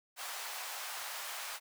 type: high-pass noise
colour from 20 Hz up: pink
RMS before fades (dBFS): -42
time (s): 0.16-1.6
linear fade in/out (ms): 50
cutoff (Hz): 730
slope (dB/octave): 24
effects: none